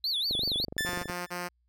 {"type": "tone with vibrato", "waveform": "triangle", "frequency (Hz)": 3943, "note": "B7", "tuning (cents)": -4, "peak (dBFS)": -26, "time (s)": [0.04, 0.65], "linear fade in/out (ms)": 2, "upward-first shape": "sine", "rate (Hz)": 5.3, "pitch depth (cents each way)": 270}
{"type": "click train", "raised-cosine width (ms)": 2, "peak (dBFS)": -24, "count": 20, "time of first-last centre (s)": [0.31, 1.098], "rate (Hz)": 24.1}
{"type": "tone with exponential decay", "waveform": "sawtooth", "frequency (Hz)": 1760, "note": "A6", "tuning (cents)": 0, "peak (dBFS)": -23, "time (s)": [0.78, 1.43], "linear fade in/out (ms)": 0, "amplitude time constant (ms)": 140}
{"type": "tone bursts", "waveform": "5% pulse", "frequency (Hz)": 177.1, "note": "F3", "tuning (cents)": 24, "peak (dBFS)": -22, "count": 3, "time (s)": [0.85, 1.49], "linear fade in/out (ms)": 20, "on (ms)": 190, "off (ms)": 35}
{"effects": ["added 60 Hz sine -68 dBFS peak until 1.68 s"]}